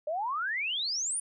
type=exponential sweep; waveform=sine; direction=up; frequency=582 to 9956 Hz; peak=-29 dBFS; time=0.07-1.2 s; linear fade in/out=5 ms; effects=none